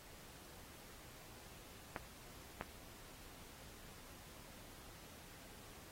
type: clicks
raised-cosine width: 0.5 ms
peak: -26 dBFS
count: 2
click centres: 1.962 / 2.611 s
effects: pink hiss -58 dBFS RMS until 5.91 s + AAC 48 kbps